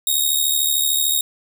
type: tone with amplitude modulation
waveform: 10% pulse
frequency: 3753 Hz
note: A#7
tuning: 11 cents sharp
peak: -6 dBFS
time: 0.07-1.21 s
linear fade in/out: 2 ms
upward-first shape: sine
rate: 73.4 Hz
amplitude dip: 60%
effects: none